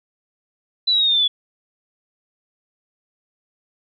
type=exponential sweep; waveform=sine; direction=down; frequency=4010 to 3400 Hz; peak=-14 dBFS; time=0.87-1.28 s; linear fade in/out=10 ms; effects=none